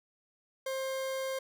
40% pulse tone, 530 Hz, C5, 22 cents sharp, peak -32 dBFS, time 0.66-1.39 s, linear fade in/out 5 ms, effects none

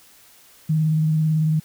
sine tone with vibrato, 156.5 Hz, D#3, 10 cents sharp, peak -16 dBFS, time 0.69-1.6 s, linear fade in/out 10 ms, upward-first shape triangle, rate 18 Hz, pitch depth 30 cents each way, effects white hiss -51 dBFS RMS until 1.64 s

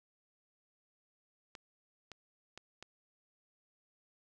clicks, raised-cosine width 0.2 ms, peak -30 dBFS, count 4, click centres 1.552 / 2.117 / 2.576 / 2.826 s, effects none

